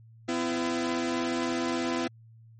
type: tone pair together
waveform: sawtooth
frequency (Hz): 253.8 / 337.1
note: B3 / E4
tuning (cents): +47 / +39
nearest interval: perfect fourth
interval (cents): 492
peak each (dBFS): -26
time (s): 0.28-2.08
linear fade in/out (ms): 10
effects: added 113 Hz sine -50 dBFS peak until 2.59 s + MP3 32 kbps